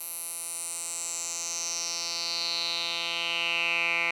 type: tone with band-pass filter sweep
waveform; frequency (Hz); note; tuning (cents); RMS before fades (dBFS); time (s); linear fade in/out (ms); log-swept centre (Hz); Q
10% pulse; 169.3; E3; +46; -31; 0-4.11; 5; 12000 to 2200; 4.9
effects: none